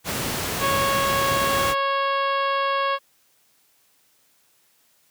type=noise; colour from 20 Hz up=pink; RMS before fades=-26 dBFS; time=0.04-1.75 s; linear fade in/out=50 ms
type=harmonic tone; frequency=551 Hz; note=C#5; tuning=11 cents flat; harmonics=1 / 2 / 3 / 4 / 5 / 6 / 7 / 8 / 9; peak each=-26 / -22 / -30 / -36 / -34 / -34 / -44 / -42 / -47 dBFS; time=0.59-2.99 s; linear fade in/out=50 ms
type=clicks; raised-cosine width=5 ms; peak=-20 / -15 dBFS; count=2; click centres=1.01 / 1.316 s
effects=white hiss -62 dBFS RMS until 5.1 s + high-pass 80 Hz 12 dB/octave